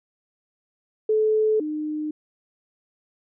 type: tone pair in turn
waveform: sine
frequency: 432.9 / 304.7 Hz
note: A4 / D#4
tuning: -28 / -36 cents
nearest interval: tritone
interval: 608 cents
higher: first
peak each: -17 / -25 dBFS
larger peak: first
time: 1.09-1.6 / 1.6-2.11 s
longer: neither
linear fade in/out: 5 ms
effects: none